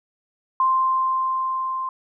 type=tone with level ramp; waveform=sine; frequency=1046.5 Hz; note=C6; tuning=in tune; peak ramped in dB=-15 to -24 dBFS; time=0.6-1.89 s; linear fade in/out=2 ms; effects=none